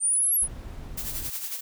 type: linear two-way sweep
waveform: sine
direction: up then down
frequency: 8870 to 11450 to 10000 Hz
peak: -20 dBFS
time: 0-0.48 s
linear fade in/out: 50 ms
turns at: 0.35 s
type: noise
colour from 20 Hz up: brown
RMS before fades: -38 dBFS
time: 0.42-1.3 s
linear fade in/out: 5 ms
type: noise with tremolo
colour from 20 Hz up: blue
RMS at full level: -31 dBFS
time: 0.97-1.61 s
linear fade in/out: 10 ms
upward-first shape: sine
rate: 11 Hz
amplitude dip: 55%
effects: none